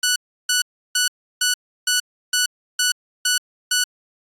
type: tone bursts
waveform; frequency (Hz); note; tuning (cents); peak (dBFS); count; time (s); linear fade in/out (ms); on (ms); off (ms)
10% pulse; 1480; F#6; 0; -8; 9; 0.03-3.84; 5; 130; 330
effects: AAC 64 kbps